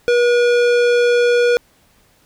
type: tone with tanh clipping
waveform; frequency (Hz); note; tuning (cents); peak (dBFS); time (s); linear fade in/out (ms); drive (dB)
sine; 482.1; B4; -42; -13; 0.08-1.57; 0; 18
effects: pink hiss -55 dBFS RMS until 2.25 s